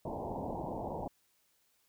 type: low-pass noise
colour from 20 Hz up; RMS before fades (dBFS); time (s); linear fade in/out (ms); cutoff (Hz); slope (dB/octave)
white; -39; 0.05-1.08; 5; 950; 96
effects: white hiss -73 dBFS RMS until 1.88 s